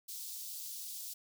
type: high-pass noise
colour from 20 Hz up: white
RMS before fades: -44 dBFS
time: 0.08-1.14 s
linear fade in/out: 10 ms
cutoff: 3900 Hz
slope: 24 dB/octave
effects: none